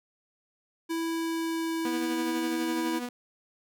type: tone with pitch glide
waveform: square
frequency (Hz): 329.6 to 325.8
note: E4 to E4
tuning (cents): 0 to -20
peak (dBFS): -29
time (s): 0.89-3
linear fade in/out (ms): 20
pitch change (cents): -20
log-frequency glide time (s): 1.03-2.45
type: tone with tremolo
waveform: sawtooth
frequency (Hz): 244.7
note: B3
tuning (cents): -16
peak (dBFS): -27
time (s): 1.85-3.09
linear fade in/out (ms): 2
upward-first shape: sine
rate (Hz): 12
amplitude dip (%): 45
effects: none